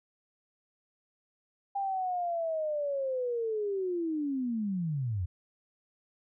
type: linear sweep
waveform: sine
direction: down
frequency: 801 to 82.41 Hz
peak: -29 dBFS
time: 1.75-5.26 s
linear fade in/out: 10 ms
effects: none